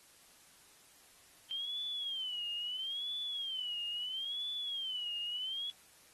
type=tone with vibrato; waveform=sine; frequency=3136 Hz; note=G7; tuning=in tune; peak=-36 dBFS; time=1.51-5.7 s; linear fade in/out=0 ms; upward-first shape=sine; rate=0.75 Hz; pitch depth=170 cents each way; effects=white hiss -62 dBFS RMS until 6.13 s + AAC 32 kbps